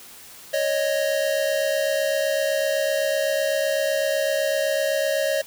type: tone pair together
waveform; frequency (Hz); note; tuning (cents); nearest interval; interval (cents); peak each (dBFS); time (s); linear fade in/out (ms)
square; 554.1 / 622; C#5 / D#5; -1 / -1; major second; 200; -24; 0.53-5.42; 10
effects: white hiss -44 dBFS RMS until 5.46 s